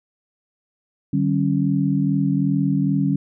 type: tone cluster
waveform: sine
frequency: 149.1 / 191.6 / 275.5 Hz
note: D3 / G3 / C#4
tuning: +27 / -39 / -11 cents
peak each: -21 dBFS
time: 1.13-3.16 s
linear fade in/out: 5 ms
effects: none